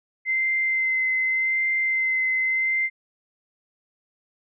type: tone with vibrato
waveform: sine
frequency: 2070 Hz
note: C7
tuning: 19 cents flat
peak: -20 dBFS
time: 0.25-2.9 s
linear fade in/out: 50 ms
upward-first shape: sine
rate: 0.85 Hz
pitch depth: 14 cents each way
effects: none